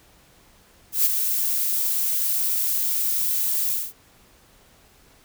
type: noise with ADSR envelope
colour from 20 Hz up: violet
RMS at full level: -17 dBFS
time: 0.92-3.93 s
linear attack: 130 ms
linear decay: 26 ms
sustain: -6 dB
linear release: 210 ms
effects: pink hiss -55 dBFS RMS until 5.24 s